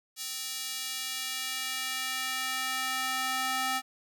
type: tone with high-pass filter sweep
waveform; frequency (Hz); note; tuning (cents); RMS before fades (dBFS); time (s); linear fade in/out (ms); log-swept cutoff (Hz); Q
square; 259.9; C4; -11; -33; 0.16-3.82; 50; 4500 to 930; 0.89
effects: none